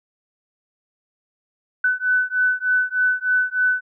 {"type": "beating tone pair", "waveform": "sine", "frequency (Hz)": [1500, 1503.3], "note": ["F#6", "F#6"], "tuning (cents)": [23, 27], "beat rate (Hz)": 3.3, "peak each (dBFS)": -20, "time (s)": [1.84, 3.81], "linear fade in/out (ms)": 5, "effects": []}